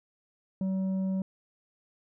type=tone with tanh clipping; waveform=triangle; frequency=190 Hz; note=F#3; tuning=46 cents sharp; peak=-28 dBFS; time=0.61-1.22 s; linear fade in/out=2 ms; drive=10 dB; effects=none